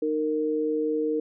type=tone pair together; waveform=sine; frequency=307.3 / 462.1 Hz; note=D#4 / A#4; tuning=-21 / -15 cents; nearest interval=perfect fifth; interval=706 cents; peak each=-27 / -25 dBFS; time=0.02-1.2 s; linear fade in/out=5 ms; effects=none